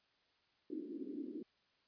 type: band-pass noise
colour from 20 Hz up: white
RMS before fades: -45 dBFS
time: 0.7-1.43 s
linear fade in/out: 5 ms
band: 260 to 340 Hz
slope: 48 dB/octave
effects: white hiss -75 dBFS RMS until 1.87 s + resampled to 11025 Hz